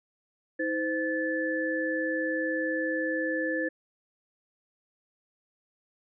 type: tone cluster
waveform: sine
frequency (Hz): 319.1 / 515 / 1740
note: D#4 / C5 / A6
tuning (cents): +44 / -28 / -20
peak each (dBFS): -31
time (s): 0.59-3.69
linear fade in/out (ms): 10
effects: none